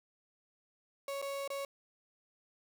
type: tone with dropouts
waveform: 35% pulse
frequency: 555 Hz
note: C#5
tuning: 2 cents sharp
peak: -35 dBFS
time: 1.08-1.65 s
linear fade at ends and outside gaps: 2 ms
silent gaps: 1.217-1.224 / 1.477-1.502 s
effects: none